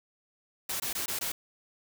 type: noise bursts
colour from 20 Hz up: white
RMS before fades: -33 dBFS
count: 5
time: 0.69-1.32 s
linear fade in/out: 5 ms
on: 110 ms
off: 20 ms
effects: none